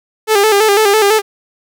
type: tone with vibrato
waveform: sawtooth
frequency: 418.4 Hz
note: G#4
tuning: 13 cents sharp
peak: -4 dBFS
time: 0.27-1.22 s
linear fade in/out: 50 ms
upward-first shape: square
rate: 6 Hz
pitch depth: 71 cents each way
effects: none